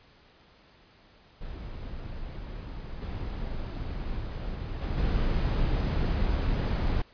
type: noise with level steps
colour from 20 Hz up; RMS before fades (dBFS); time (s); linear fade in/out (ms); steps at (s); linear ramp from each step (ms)
brown; -38 / -34 / -30 / -26; 1.41-7.02; 5; 3.01 / 4.81 / 4.97; 10
effects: pink hiss -58 dBFS RMS until 7.13 s + resampled to 11025 Hz